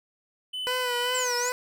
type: tone with tremolo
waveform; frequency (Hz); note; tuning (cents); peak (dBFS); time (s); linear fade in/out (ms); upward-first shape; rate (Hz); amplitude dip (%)
triangle; 3014; F#7; +31; -28; 0.53-1.25; 10; sine; 2.3; 40
type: tone with vibrato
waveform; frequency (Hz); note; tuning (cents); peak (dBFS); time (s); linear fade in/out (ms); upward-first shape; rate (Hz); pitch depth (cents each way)
15% pulse; 495.5; B4; +6; -20; 0.67-1.52; 0; sine; 2.5; 39
type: linear two-way sweep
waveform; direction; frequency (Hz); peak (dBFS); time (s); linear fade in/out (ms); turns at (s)
sine; down then up; 7902 to 5090 to 7340; -29; 1.14-1.5; 10; 1.36
effects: none